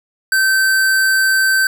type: tone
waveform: square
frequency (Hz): 1547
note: G6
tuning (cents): -23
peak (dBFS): -12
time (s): 0.32-1.67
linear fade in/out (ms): 2
effects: none